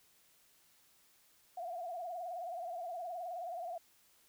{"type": "tone with vibrato", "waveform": "sine", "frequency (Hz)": 698.5, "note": "F5", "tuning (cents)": 0, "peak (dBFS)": -39, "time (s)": [1.57, 3.78], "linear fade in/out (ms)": 5, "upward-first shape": "sine", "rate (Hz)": 19, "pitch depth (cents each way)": 93, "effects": ["white hiss -68 dBFS RMS until 4.28 s"]}